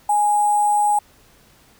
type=tone with sample-and-hold; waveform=sine; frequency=830.6 Hz; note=G#5; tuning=in tune; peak=-14 dBFS; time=0.09-0.99 s; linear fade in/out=5 ms; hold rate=8820 Hz; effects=pink hiss -53 dBFS RMS until 1.79 s